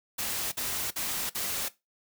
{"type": "noise bursts", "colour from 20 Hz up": "white", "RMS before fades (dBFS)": -32, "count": 4, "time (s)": [0.18, 1.687], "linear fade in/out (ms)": 10, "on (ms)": 340, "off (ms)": 49, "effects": ["noise-tail reverb RT60 0.2 s tail -17 dB re dry"]}